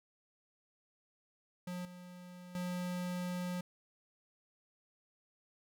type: tone with level steps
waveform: square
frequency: 179.2 Hz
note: F3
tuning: 45 cents sharp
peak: -40 / -50 / -37 dBFS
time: 1.67-3.61 s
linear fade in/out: 5 ms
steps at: 1.85 / 2.55 s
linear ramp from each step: 2 ms
effects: none